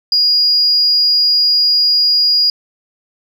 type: tone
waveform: sine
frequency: 4870 Hz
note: D#8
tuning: 38 cents flat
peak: -8 dBFS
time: 0.12-2.5 s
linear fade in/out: 2 ms
effects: tanh soft clip ceiling -4 dBFS